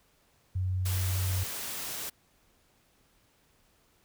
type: tone with vibrato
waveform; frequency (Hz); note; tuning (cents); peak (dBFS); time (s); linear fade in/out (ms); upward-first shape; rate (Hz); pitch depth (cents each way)
sine; 92.5; F#2; 0; -27; 0.55-1.44; 10; sine; 19; 12
type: noise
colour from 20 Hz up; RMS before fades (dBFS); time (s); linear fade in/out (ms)
white; -37; 0.85-2.1; 10
effects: pink hiss -67 dBFS RMS until 4.04 s